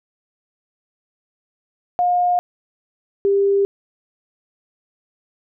sine tone pair in turn, 713 / 397.6 Hz, F5 / G4, +36 / +25 cents, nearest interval minor seventh, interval 1011 cents, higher first, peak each -14 / -13 dBFS, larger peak second, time 1.99-2.39 / 3.25-3.65 s, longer neither, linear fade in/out 0 ms, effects none

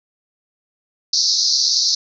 pink band-pass noise, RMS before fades -17 dBFS, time 1.13-1.95 s, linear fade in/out 5 ms, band 4100 to 6000 Hz, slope 96 dB/octave, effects none

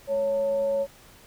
sine tone with frequency modulation, 554.4 Hz, C#5, in tune, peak -22 dBFS, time 0.07-0.87 s, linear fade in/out 50 ms, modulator 343 Hz, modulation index 0.21, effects pink hiss -52 dBFS RMS until 1.26 s

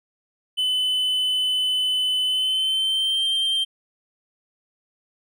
triangle tone with pitch glide, 3018 to 3155 Hz, F#7 to G7, +34 to +10 cents, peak -18 dBFS, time 0.57-3.65 s, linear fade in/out 20 ms, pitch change +76 cents, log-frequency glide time 2.25-3.24 s, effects none

